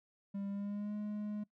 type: tone with pitch glide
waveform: triangle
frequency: 198.9 to 209.3 Hz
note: G3 to G#3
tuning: +25 to +14 cents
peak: -35 dBFS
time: 0.34-1.44 s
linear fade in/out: 10 ms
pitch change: +89 cents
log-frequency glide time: 0.49-0.94 s
effects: noise-tail reverb RT60 0.1 s tail -21 dB re dry